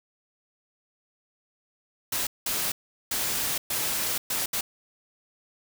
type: noise bursts at uneven times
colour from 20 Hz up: white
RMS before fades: -28 dBFS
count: 6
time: 2.12-2.27 / 2.46-2.72 / 3.11-3.58 / 3.7-4.18 / 4.3-4.46 / 4.53-4.61 s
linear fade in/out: 5 ms
effects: none